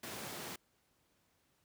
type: high-pass noise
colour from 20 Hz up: pink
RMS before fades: -45 dBFS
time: 0.03-0.56 s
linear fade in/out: 5 ms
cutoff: 150 Hz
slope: 12 dB/octave
effects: pink hiss -75 dBFS RMS until 1.64 s + high-pass 60 Hz 12 dB/octave